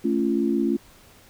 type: chord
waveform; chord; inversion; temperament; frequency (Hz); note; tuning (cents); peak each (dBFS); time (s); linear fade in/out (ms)
sine; A augmented; none; equal with one note detuned; 220 / 277.2 / 343.4; A3 / C#4 / E#4; 0 / 0 / -29; -24; 0.04-0.77; 10
effects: pink hiss -52 dBFS RMS until 1.29 s